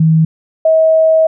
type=tone pair in turn; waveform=sine; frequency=160 / 640 Hz; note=D#3 / D#5; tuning=+49 / +49 cents; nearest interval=2 octaves; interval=2400 cents; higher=second; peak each=-6 dBFS; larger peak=neither; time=0-0.25 / 0.65-1.27 s; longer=second; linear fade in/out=5 ms; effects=none